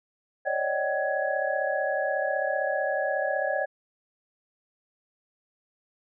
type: tone cluster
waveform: sine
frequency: 551 / 586 / 622 / 764 / 1673 Hz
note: C#5 / D5 / D#5 / G5 / G#6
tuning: -11 / -4 / -1 / -45 / +12 cents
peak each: -31 dBFS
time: 0.45-3.66 s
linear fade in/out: 20 ms
effects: none